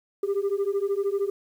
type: beating tone pair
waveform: sine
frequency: 392 / 405 Hz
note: G4 / G#4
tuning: 0 / -43 cents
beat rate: 13 Hz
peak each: -24 dBFS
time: 0.23-1.3 s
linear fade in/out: 5 ms
effects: tanh soft clip ceiling -20 dBFS + 9-bit